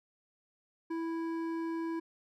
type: tone with hard clipping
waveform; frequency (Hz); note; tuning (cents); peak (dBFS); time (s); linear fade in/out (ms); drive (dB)
triangle; 329.6; E4; 0; -35; 0.9-2; 10; 14
effects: none